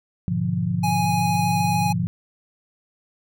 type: chord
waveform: sine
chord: G# diminished seventh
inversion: none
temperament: equal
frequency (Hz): 103.83 / 123.47 / 146.83 / 174.61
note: G#2 / B2 / D3 / F3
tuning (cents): 0 / 0 / 0 / 0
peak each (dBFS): -27 / -28 / -28 / -23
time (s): 0.28-2.07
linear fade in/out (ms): 0
type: tone with vibrato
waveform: square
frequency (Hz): 830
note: G#5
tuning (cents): -1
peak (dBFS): -22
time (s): 0.83-1.93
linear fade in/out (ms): 10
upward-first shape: sine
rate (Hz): 13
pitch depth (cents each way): 13
effects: none